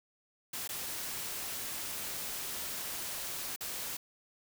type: noise with dropouts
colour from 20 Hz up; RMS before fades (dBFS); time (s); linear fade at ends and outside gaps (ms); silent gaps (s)
white; -39; 0.53-3.97; 5; 0.677-0.69 / 3.562-3.607
effects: none